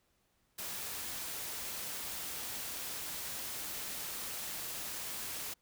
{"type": "noise", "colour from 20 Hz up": "white", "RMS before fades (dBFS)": -41, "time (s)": [0.58, 5.54], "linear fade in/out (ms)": 10, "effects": ["pink hiss -75 dBFS RMS until 5.61 s"]}